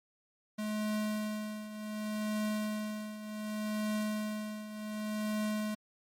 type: tone with tremolo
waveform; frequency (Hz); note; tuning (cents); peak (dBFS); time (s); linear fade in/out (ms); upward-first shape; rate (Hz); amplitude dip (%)
square; 213; G#3; +44; -31; 0.58-5.75; 10; triangle; 0.67; 75
effects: MP3 64 kbps